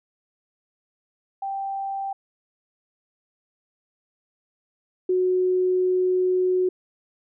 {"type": "tone pair in turn", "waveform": "sine", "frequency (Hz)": [784, 367.4], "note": ["G5", "F#4"], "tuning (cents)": [0, -12], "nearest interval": "octave + minor second", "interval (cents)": 1312, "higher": "first", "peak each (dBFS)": [-26, -18], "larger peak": "second", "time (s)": [[1.42, 2.13], [5.09, 6.69]], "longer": "second", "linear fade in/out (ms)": 5, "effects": []}